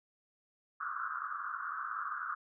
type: band-pass noise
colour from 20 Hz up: white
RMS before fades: -39 dBFS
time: 0.8-2.35 s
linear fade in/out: 10 ms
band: 1100 to 1500 Hz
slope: 96 dB/octave
effects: none